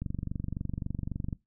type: click train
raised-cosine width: 5 ms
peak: -21 dBFS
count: 32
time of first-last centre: 0.02-1.328 s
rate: 23.7 Hz
effects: noise-tail reverb RT60 0.2 s tail -21 dB re dry